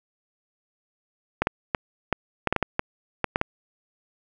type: clicks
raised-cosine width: 0.5 ms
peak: -6 dBFS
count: 12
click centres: 1.42 / 1.471 / 1.748 / 2.127 / 2.473 / 2.526 / 2.563 / 2.627 / 2.794 / 3.243 / 3.359 / 3.414 s
effects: none